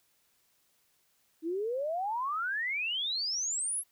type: exponential sweep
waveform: sine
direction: up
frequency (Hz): 311.1 to 11480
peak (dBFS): -30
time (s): 1.42-3.84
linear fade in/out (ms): 50
effects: white hiss -71 dBFS RMS until 3.91 s